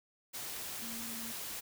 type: tone in noise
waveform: sine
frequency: 229.7 Hz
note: A#3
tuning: 25 cents flat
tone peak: -46 dBFS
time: 0.81-1.33 s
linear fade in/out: 20 ms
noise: white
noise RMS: -42 dBFS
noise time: 0.33-1.61 s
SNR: -7 dB
effects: none